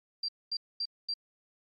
sine tone bursts, 4723 Hz, D8, 9 cents sharp, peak -30 dBFS, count 4, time 0.23-1.14 s, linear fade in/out 5 ms, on 55 ms, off 230 ms, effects MP3 48 kbps

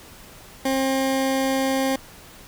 20% pulse tone, 266.7 Hz, C4, 33 cents sharp, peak -15 dBFS, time 0.65-1.96 s, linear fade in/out 5 ms, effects pink hiss -45 dBFS RMS until 2.47 s

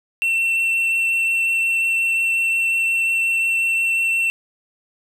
triangle tone with vibrato, 2700 Hz, E7, 41 cents sharp, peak -15 dBFS, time 0.22-4.3 s, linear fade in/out 0 ms, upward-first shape triangle, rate 5.6 Hz, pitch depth 8 cents each way, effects none

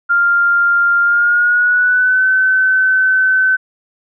sine tone with pitch glide, 1396.9 to 1523.3 Hz, F6 to F#6, 0 to +50 cents, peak -9 dBFS, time 0.09-3.57 s, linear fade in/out 20 ms, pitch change +150 cents, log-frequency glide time 1.02-2.26 s, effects none

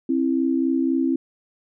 sine tone pair together, 265.7 / 329.6 Hz, C4 / E4, +27 / 0 cents, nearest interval major third, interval 373 cents, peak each -20 / -22 dBFS, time 0.09-1.16 s, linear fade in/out 5 ms, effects none

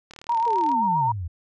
click train, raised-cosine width 0.2 ms, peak -24 dBFS, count 24, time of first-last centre 0.11-0.717 s, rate 37.9 Hz
sine tone with vibrato, 922 Hz, A#5, 19 cents flat, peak -19 dBFS, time 0.29-1.12 s, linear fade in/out 5 ms, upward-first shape sine, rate 7.6 Hz, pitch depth 57 cents each way
sine exponential sweep, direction down, 481.3 to 79 Hz, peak -27 dBFS, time 0.46-1.28 s, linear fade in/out 10 ms
effects none

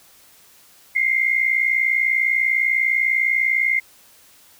sine tone pair together, 2079 / 2139 Hz, C7 / C7, -12 / +38 cents, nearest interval unison, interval 50 cents, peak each -19 dBFS, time 0.95-3.8 s, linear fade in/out 10 ms, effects white hiss -51 dBFS RMS until 4.59 s

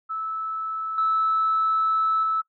sine tone with level steps, 1308 Hz, E6, 14 cents flat, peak -26 / -18 / -20 dBFS, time 0.09-2.42 s, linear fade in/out 20 ms, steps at 0.98 / 2.23 s, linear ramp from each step 2 ms, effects noise-tail reverb RT60 0.1 s tail -21 dB re dry + tanh soft clip ceiling -14 dBFS

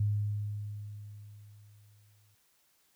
sine tone with exponential decay, 103.9 Hz, G#2, 1 cent sharp, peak -25 dBFS, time 0-2.35 s, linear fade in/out 5 ms, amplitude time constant 510 ms, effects white hiss -70 dBFS RMS until 2.95 s

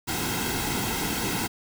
pink noise with comb filter, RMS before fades -28 dBFS, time 0.07-1.48 s, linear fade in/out 20 ms, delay 1.7 ms, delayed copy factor -0.7, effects none

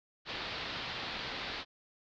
white low-pass noise, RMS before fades -40 dBFS, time 0.25-1.65 s, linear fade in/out 50 ms, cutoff 4500 Hz, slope 48 dB/octave, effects none

